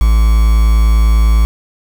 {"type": "tone with quantisation", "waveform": "triangle", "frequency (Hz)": 55, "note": "A1", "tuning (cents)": 0, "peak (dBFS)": -4, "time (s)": [0.01, 1.45], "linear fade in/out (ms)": 0, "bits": 4, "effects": []}